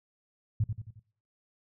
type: tone with echo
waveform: sine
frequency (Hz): 107.4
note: A2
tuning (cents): -41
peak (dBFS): -23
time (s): 0.6-0.64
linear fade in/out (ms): 5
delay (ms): 89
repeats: 4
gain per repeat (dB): -6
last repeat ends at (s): 0.996
effects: noise-tail reverb RT60 0.6 s tail -23 dB re dry